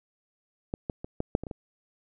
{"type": "clicks", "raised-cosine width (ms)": 2, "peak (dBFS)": [-17, -17, -23, -15, -9, -22, -25, -22], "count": 8, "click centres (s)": [0.739, 0.898, 1.045, 1.204, 1.351, 1.436, 1.468, 1.512], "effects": []}